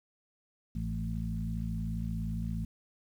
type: harmonic tone with a mistuned harmonic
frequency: 55 Hz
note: A1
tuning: in tune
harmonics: 1 / 2 / 3 / 4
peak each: -36 / -38 / -37 / -39 dBFS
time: 0.75-2.65 s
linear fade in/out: 5 ms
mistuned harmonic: 3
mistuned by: +24 cents
effects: 10-bit